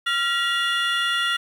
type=tone cluster; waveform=triangle; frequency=1385 / 1916 / 2833 / 3443 Hz; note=F6 / A#6 / F7 / A7; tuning=-15 / +47 / +24 / -38 cents; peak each=-22 / -25 / -25 / -26 dBFS; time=0.06-1.37 s; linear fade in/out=10 ms; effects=9-bit